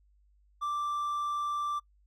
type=tone; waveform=triangle; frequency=1174.7 Hz; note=D6; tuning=in tune; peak=-28 dBFS; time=0.61-1.8 s; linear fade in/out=20 ms; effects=noise-tail reverb RT60 0.1 s tail -23 dB re dry + added 50 Hz sine -62 dBFS peak until 2.06 s